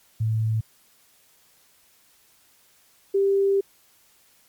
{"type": "tone pair in turn", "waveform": "sine", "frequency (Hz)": [110.6, 394.1], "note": ["A2", "G4"], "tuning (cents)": [9, 9], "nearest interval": "octave + minor seventh", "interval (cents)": 2200, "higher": "second", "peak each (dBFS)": [-20, -17], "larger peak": "second", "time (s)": [[0.2, 0.61], [3.14, 3.61]], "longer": "second", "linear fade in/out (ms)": 10, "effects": ["white hiss -59 dBFS RMS until 4.48 s", "MP3 96 kbps"]}